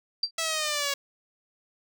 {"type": "tone with exponential decay", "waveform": "sine", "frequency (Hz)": 4699, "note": "D8", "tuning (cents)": 0, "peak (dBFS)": -19, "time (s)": [0.23, 0.31], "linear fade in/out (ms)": 5, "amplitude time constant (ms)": 17}
{"type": "linear sweep", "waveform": "5% pulse", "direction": "down", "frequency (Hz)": [659.3, 554.4], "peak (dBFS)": -15, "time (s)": [0.38, 0.94], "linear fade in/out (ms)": 5}
{"effects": []}